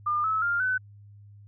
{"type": "tone with pitch steps", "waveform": "sine", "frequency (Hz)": [1205, 1299, 1400.3, 1509.5], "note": ["D6", "E6", "F6", "F#6"], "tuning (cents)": [44, -26, 4, 34], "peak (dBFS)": -23, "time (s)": [0.06, 0.78], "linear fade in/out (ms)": 10, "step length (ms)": 180, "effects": ["added 102 Hz sine -47 dBFS peak until 1.47 s"]}